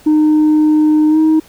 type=tone with pitch glide; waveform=sine; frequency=306.4 to 314.7 Hz; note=D#4 to D#4; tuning=-27 to +20 cents; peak=-5 dBFS; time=0.06-1.4 s; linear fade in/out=10 ms; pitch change=+47 cents; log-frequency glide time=1.09-1.18 s; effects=tanh soft clip ceiling -6 dBFS + pink hiss -44 dBFS RMS until 1.48 s